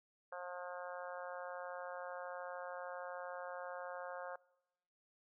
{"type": "harmonic tone", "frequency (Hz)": 178.7, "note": "F3", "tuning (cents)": 40, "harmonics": [3, 4, 5, 6, 7, 8, 9], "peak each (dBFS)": [-47, -51, -53, -53, -54, -53, -55], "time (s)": [0.32, 4.36], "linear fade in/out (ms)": 5, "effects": ["noise-tail reverb RT60 0.9 s tail -23 dB re dry"]}